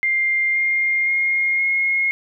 sine tone with pitch steps, 2100 / 2118 / 2137 / 2155 Hz, C7 / C7 / C7 / C#7, +6 / +21 / +36 / -49 cents, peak -16 dBFS, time 0.03-2.11 s, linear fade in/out 0 ms, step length 520 ms, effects none

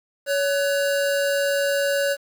square tone pair together, 561.9 / 1500 Hz, C#5 / F#6, +23 / +23 cents, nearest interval octave + perfect fourth, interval 1700 cents, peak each -21 / -28 dBFS, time 0.26-2.17 s, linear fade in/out 50 ms, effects 8-bit

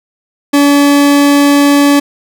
40% pulse tone, 285.5 Hz, D4, 49 cents flat, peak -4 dBFS, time 0.53-2 s, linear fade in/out 10 ms, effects none

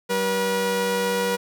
sawtooth tone pair together, 191.44 / 482.4 Hz, G3 / B4, -41 / -41 cents, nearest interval octave + major third, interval 1600 cents, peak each -24 / -18 dBFS, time 0.09-1.37 s, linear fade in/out 20 ms, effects none

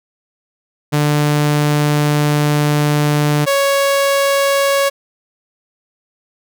sawtooth tone pair in turn, 148.1 / 555.6 Hz, D3 / C#5, +15 / +4 cents, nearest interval octave + major seventh, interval 2289 cents, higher second, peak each -8 / -8 dBFS, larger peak neither, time 0.92-3.46 / 3.46-4.9 s, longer first, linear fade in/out 20 ms, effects none

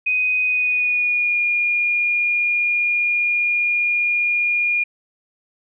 sine tone with pitch glide, 2500 to 2425 Hz, D#7 to D#7, +8 to -45 cents, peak -16 dBFS, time 0.06-4.84 s, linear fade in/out 10 ms, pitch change -53 cents, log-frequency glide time 0.44-1.39 s, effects none

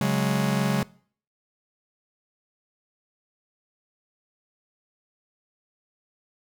45% pulse chord, C# suspended fourth, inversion none, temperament just, 138.59 / 184.79 / 207.9 Hz, C#3 / F#3 / G#3, 0 / -2 / +2 cents, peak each -26 dBFS, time 0.01-0.83 s, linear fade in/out 2 ms, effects noise-tail reverb RT60 0.5 s tail -22 dB re dry

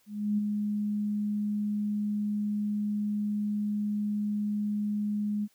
sine tone with ADSR envelope, 208.2 Hz, G#3, 5 cents sharp, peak -23 dBFS, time 0.06-5.48 s, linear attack 320 ms, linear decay 15 ms, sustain -4 dB, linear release 44 ms, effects white hiss -67 dBFS RMS until 5.54 s

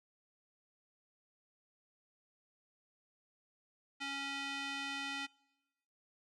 square tone with band-pass filter, 277.2 Hz, C#4, in tune, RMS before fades -41 dBFS, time 4-5.27 s, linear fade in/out 20 ms, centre 2700 Hz, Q 1.3, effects noise-tail reverb RT60 1.0 s tail -25 dB re dry + resampled to 24000 Hz

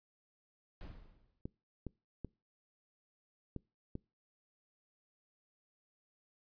brown noise with exponential decay, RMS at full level -43 dBFS, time 0.81-1.41 s, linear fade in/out 0 ms, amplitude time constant 130 ms
clicks, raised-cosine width 3 ms, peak -28 dBFS, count 5, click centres 1.455 / 1.867 / 2.247 / 3.563 / 3.954 s
effects noise-tail reverb RT60 0.3 s tail -26 dB re dry + resampled to 11025 Hz

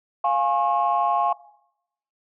sine chord, Db major, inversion first, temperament equal with one note detuned, 698.5 / 830.6 / 1083.4 Hz, F5 / Ab5 / Db6, 0 / 0 / -40 cents, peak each -22 dBFS, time 0.24-1.33 s, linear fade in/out 5 ms, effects noise-tail reverb RT60 0.8 s tail -20 dB re dry + tanh soft clip ceiling -11 dBFS

